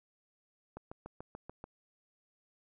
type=click train; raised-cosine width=1 ms; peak=-30 dBFS; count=7; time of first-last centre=0.77-1.641 s; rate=6.89 Hz; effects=none